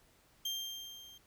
35% pulse tone with level ramp, 3179 Hz, G7, 24 cents sharp, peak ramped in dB -32 to -52 dBFS, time 0.45-1.18 s, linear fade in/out 5 ms, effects pink hiss -67 dBFS RMS until 1.26 s

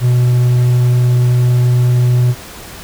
triangle tone, 123.3 Hz, B2, 2 cents flat, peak -6 dBFS, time 0-2.35 s, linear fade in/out 50 ms, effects pink hiss -32 dBFS RMS until 2.83 s

